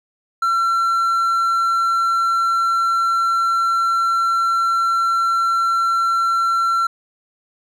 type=tone; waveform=triangle; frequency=1355 Hz; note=E6; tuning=47 cents sharp; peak=-13 dBFS; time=0.42-6.87 s; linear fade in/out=5 ms; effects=none